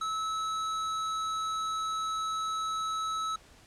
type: tone with hard clipping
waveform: sine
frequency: 1300 Hz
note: E6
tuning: 24 cents flat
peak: -32 dBFS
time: 0.01-3.36 s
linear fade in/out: 5 ms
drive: 13 dB
effects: pink hiss -57 dBFS RMS until 3.66 s + low-pass 9000 Hz 12 dB/octave